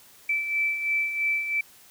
sine beating tone pair, 2320 / 2323 Hz, D7 / D7, -22 / -20 cents, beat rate 3 Hz, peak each -32 / -24 dBFS, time 0.29-1.61 s, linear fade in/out 5 ms, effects white hiss -53 dBFS RMS until 1.9 s

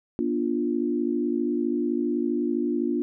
sine chord, B diminished, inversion none, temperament equal with one note detuned, 241.6 / 293.7 / 349.2 Hz, B3 / D4 / F4, -38 / 0 / 0 cents, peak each -27 dBFS, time 0.19-3.02 s, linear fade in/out 0 ms, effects none

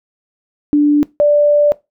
sine tone pair in turn, 293.7 / 587.4 Hz, D4 / D5, 0 / 0 cents, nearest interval octave, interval 1200 cents, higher second, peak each -7 dBFS, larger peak neither, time 0.73-1.03 / 1.2-1.72 s, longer second, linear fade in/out 0 ms, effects noise-tail reverb RT60 0.2 s tail -20 dB re dry

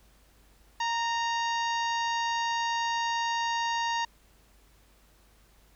harmonic tone with a mistuned harmonic, 932.3 Hz, A#5, in tune, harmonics 1 / 2 / 3 / 4 / 5 / 6 / 7, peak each -28 / -34 / -38 / -40 / -42 / -44 / -45 dBFS, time 0.8-4.05 s, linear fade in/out 5 ms, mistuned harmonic 2, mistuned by -22 cents, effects added 50 Hz sine -60 dBFS peak until 5.75 s + pink hiss -63 dBFS RMS until 5.75 s

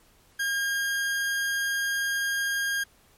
40% pulse tone, 1618 Hz, G#6, 46 cents flat, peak -24 dBFS, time 0.39-2.84 s, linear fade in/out 10 ms, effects pink hiss -60 dBFS RMS until 3.17 s + MP3 64 kbps

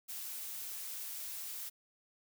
blue noise, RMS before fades -43 dBFS, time 0.08-1.7 s, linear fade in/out 20 ms, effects none

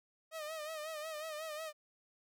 sawtooth tone with vibrato, 622.3 Hz, D#5, in tune, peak -37 dBFS, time 0.31-1.73 s, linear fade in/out 50 ms, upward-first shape sine, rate 5.5 Hz, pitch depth 69 cents each way, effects none

